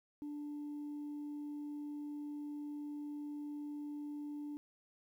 sine tone, 293.7 Hz, D4, in tune, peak -39 dBFS, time 0.22-4.57 s, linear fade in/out 0 ms, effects tanh soft clip ceiling -39 dBFS + 12-bit

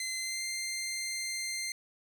15% pulse tone with pitch glide, 2064 to 2093 Hz, C7 to C7, -24 to 0 cents, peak -27 dBFS, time 0-1.72 s, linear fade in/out 2 ms, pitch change +24 cents, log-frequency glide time 0.19-0.44 s, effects none

